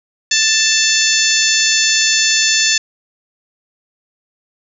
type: harmonic tone with a mistuned harmonic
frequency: 883 Hz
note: A5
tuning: 6 cents sharp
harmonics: 2 / 3 / 4 / 5 / 6 / 7 / 8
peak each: -19 / -19 / -19 / -19 / -19 / -19 / -19 dBFS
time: 0.31-2.78 s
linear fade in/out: 5 ms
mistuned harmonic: 7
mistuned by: +17 cents
effects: none